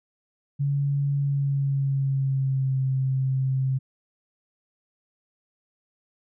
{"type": "tone with pitch glide", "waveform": "sine", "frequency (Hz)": [141.1, 132.41], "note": ["C#3", "C3"], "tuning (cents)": [31, 21], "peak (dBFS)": -21, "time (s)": [0.59, 3.79], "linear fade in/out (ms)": 20, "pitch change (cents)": -110, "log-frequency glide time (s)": [1.19, 2.8], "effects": []}